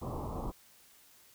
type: low-pass noise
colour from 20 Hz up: pink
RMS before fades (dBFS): -38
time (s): 0.01-0.52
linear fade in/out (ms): 20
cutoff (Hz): 1200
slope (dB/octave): 96
effects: white hiss -61 dBFS RMS until 1.34 s